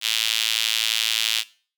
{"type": "tone with high-pass filter", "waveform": "sawtooth", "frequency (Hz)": 111.6, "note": "A2", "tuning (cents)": 25, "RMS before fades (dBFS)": -23, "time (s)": [0.01, 1.44], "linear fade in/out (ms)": 50, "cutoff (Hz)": 3200, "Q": 2.8, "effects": ["noise-tail reverb RT60 0.4 s tail -19 dB re dry"]}